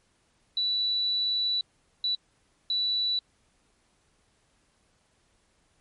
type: tone bursts at uneven times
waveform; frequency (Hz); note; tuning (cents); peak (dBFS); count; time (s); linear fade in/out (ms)
sine; 3951; B7; 0; -24; 3; 0.57-1.61 / 2.04-2.15 / 2.7-3.19; 2
effects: pink hiss -68 dBFS RMS until 5.8 s + MP3 48 kbps